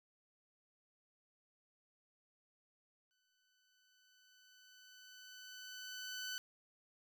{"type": "tone with exponential growth", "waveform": "15% pulse", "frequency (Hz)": 1505, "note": "F#6", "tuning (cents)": 29, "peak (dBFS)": -34, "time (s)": [3.11, 6.38], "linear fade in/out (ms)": 0, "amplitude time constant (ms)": 710, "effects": []}